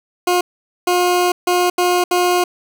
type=tone bursts at uneven times; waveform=20% pulse; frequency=357.1 Hz; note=F4; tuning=39 cents sharp; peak=-8 dBFS; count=5; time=0.27-0.41 / 0.87-1.32 / 1.47-1.7 / 1.78-2.04 / 2.11-2.44 s; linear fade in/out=5 ms; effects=none